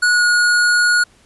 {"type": "tone with pitch glide", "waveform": "square", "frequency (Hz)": [1460, 1445.7], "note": ["F#6", "F#6"], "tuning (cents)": [-24, -41], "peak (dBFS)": -12, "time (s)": [0.02, 1.04], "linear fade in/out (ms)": 10, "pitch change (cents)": -17, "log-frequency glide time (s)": [0.13, 0.24], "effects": ["pink hiss -52 dBFS RMS until 1.25 s", "resampled to 24000 Hz"]}